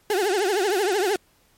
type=tone with vibrato; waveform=35% pulse; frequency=392 Hz; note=G4; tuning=in tune; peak=-18 dBFS; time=0.1-1.16 s; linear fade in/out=2 ms; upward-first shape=triangle; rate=13 Hz; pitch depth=210 cents each way; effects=pink hiss -61 dBFS RMS until 1.57 s + MP3 64 kbps